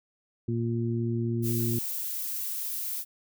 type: harmonic tone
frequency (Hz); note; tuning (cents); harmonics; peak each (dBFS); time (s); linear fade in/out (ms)
116.54; A#2; 0; 1 / 2 / 3; -28 / -31 / -33; 0.48-1.79; 5
type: noise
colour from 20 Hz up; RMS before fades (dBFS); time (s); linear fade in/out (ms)
violet; -33; 1.42-3.05; 50
effects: none